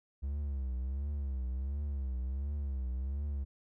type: tone with vibrato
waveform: triangle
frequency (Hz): 67.5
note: C#2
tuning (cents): -45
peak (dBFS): -31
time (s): 0.22-3.45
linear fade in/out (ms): 20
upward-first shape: triangle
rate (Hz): 1.4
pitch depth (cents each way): 150
effects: none